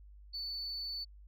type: tone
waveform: sine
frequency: 4487 Hz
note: C#8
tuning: 20 cents sharp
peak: -36 dBFS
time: 0.33-1.05 s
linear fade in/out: 20 ms
effects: tanh soft clip ceiling -34 dBFS + added 50 Hz sine -52 dBFS peak until 1.27 s